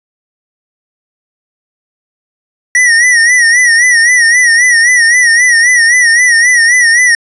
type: tone with vibrato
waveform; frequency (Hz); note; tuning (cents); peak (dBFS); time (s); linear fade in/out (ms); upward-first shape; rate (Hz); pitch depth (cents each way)
square; 1909; A#6; +41; -5; 2.75-7.15; 2; sine; 3.8; 87
effects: resampled to 24000 Hz